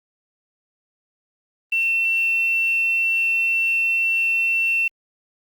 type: tone with quantisation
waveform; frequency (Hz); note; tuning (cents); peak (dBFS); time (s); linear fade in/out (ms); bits
sine; 2699; E7; +40; -17; 1.72-4.88; 5; 7
effects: Opus 32 kbps